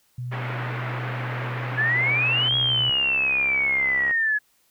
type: tone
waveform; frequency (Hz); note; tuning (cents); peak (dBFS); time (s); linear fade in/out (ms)
sine; 123.47; B2; 0; -28; 0.18-2.9; 5
type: band-pass noise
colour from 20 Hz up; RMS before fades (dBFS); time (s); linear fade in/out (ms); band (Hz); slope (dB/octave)
white; -33; 0.31-2.5; 20; 190 to 2100; 24
type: exponential two-way sweep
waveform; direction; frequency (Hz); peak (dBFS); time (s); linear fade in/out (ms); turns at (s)
sine; up then down; 1685 to 3311 to 1685; -19; 1.77-4.39; 20; 2.56
type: click train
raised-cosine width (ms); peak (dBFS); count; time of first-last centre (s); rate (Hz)
0.5; -19; 109; 2.51-4.11; 67.5
effects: white hiss -64 dBFS RMS until 4.7 s